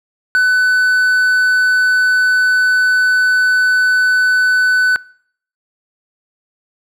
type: tone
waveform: triangle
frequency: 1500 Hz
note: F#6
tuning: 23 cents sharp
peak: -7 dBFS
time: 0.35-4.96 s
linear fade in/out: 0 ms
effects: noise-tail reverb RT60 0.6 s tail -24 dB re dry